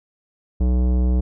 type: tone with tanh clipping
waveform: sine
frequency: 62 Hz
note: B1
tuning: 7 cents sharp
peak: -17 dBFS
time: 0.6-1.21 s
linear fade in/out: 10 ms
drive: 16 dB
effects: none